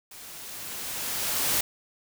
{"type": "noise with level ramp", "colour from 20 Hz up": "white", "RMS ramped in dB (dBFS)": [-45, -24], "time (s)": [0.11, 1.61], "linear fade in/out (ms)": 5, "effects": []}